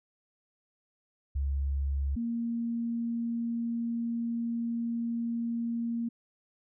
sine tone pair in turn, 69.3 / 233.1 Hz, C#2 / A#3, 0 / 0 cents, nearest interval octave + major sixth, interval 2100 cents, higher second, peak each -27 / -29 dBFS, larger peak first, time 1.35-2.16 / 2.16-6.09 s, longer second, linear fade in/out 10 ms, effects none

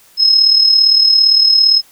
sine tone with amplitude modulation, 5160 Hz, E8, 38 cents flat, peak -4 dBFS, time 0.17-1.82 s, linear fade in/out 50 ms, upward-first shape sine, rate 37.6 Hz, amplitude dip 55%, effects white hiss -47 dBFS RMS until 1.91 s

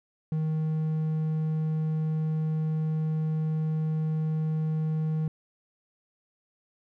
triangle tone, 156.9 Hz, D#3, 15 cents sharp, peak -23 dBFS, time 0.32-5.28 s, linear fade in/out 2 ms, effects none

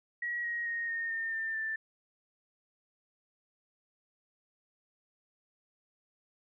sine tone with pitch steps, 1912 / 1887.9 / 1864 / 1840.5 / 1817.2 / 1794.3 / 1771.6 Hz, A#6 / A#6 / A#6 / A#6 / A#6 / A6 / A6, +43 / +21 / -1 / -23 / -45 / +33 / +11 cents, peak -32 dBFS, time 0.22-1.76 s, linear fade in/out 5 ms, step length 220 ms, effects none

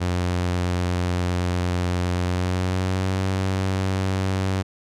sawtooth tone with pitch glide, 89.2 to 95.05 Hz, F2 to F#2, +37 to +47 cents, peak -17 dBFS, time 0-4.63 s, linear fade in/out 20 ms, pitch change +110 cents, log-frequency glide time 2.18-3.2 s, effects low-pass 8000 Hz 12 dB/octave

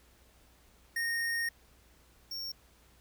square tone pair in turn, 1852 / 5507 Hz, A#6 / F8, -12 / -25 cents, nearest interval octave + perfect fifth, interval 1887 cents, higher second, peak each -31 / -37 dBFS, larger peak first, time 0.96-1.49 / 2.31-2.52 s, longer first, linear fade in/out 5 ms, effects added 60 Hz sine -64 dBFS peak until 3 s + pink hiss -64 dBFS RMS until 3 s

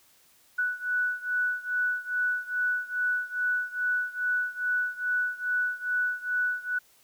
sine beating tone pair, 1480 / 1482.4 Hz, F#6 / F#6, 0 / +3 cents, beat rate 2.4 Hz, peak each -28 / -30 dBFS, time 0.58-6.79 s, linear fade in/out 10 ms, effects white hiss -61 dBFS RMS until 7.03 s

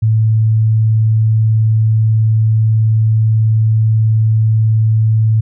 sine tone, 110.2 Hz, A2, 3 cents sharp, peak -8 dBFS, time 0.02-5.41 s, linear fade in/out 10 ms, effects none

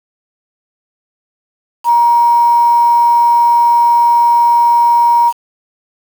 sine tone with quantisation, 946 Hz, A#5, 25 cents sharp, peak -6 dBFS, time 1.84-5.33 s, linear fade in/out 50 ms, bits 5, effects none

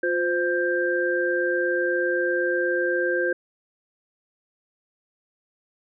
sine tone cluster, 354 / 517 / 1582 Hz, F4 / C5 / G6, +23 / -21 / +15 cents, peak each -25 dBFS, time 0.03-3.33 s, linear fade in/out 5 ms, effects none

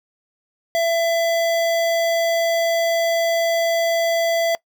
square tone with notch filter, 669 Hz, E5, 25 cents sharp, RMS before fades -19 dBFS, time 0.75-4.55 s, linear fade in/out 0 ms, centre 9700 Hz, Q 1.8, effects noise-tail reverb RT60 0.1 s tail -22 dB re dry

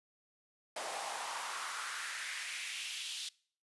pink noise with high-pass filter sweep, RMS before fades -41 dBFS, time 0.76-3.29 s, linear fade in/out 5 ms, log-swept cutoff 640 to 3600 Hz, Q 2.7, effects noise-tail reverb RT60 0.5 s tail -23 dB re dry + resampled to 24000 Hz

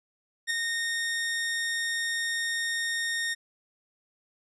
sawtooth tone with ADSR envelope, 1845 Hz, A#6, 18 cents flat, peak -20 dBFS, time 0.47-3.35 s, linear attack 35 ms, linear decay 5 ms, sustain -4 dB, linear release 24 ms, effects resampled to 24000 Hz

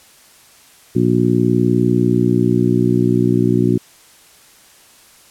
harmonic tone, 60.2 Hz, B1, 44 cents flat, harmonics 2 / 3 / 4 / 5 / 6, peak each -18 / -18 / -18 / -18 / -18 dBFS, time 0.95-3.78 s, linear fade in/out 10 ms, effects white hiss -47 dBFS RMS until 5.3 s + low-pass 12000 Hz 12 dB/octave

